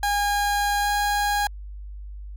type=tone with pitch glide; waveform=30% pulse; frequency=816 to 820.7 Hz; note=G#5 to G#5; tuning=-31 to -21 cents; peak=-18 dBFS; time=0.03-1.47 s; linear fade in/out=2 ms; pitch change=+10 cents; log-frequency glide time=0.81-0.88 s; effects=added 50 Hz sine -34 dBFS peak until 2.36 s